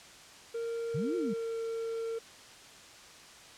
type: tone with pitch glide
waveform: triangle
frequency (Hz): 462.6 to 455.2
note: A#4 to A#4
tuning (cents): -13 to -41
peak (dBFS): -31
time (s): 0.54-2.19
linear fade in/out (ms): 10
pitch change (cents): -28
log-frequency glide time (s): 0.9-1.59
type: linear two-way sweep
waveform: sine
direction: up then down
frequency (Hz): 116.54 to 370 to 176.7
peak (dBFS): -31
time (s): 0.94-1.34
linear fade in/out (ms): 10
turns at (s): 1.16
effects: white hiss -52 dBFS RMS until 3.57 s + low-pass 7000 Hz 12 dB/octave